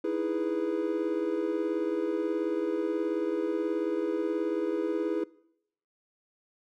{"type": "chord", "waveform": "triangle", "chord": "E major seventh", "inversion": "third", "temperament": "equal", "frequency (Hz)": [311.1, 329.6, 415.3, 493.9], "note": ["D#4", "E4", "G#4", "B4"], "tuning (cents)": [0, 0, 0, 0], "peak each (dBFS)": [-35, -29, -30, -32], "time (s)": [0.04, 5.24], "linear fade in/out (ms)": 5, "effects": ["noise-tail reverb RT60 0.8 s tail -23 dB re dry"]}